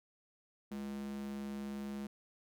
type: tone with high-pass filter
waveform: square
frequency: 69.3 Hz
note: C#2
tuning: in tune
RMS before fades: -42 dBFS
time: 0.71-2.07 s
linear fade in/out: 5 ms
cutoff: 220 Hz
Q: 3.7
effects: none